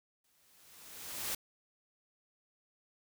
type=noise with exponential growth; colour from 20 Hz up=white; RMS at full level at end=-35 dBFS; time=0.24-1.35 s; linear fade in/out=5 ms; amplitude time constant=240 ms; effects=none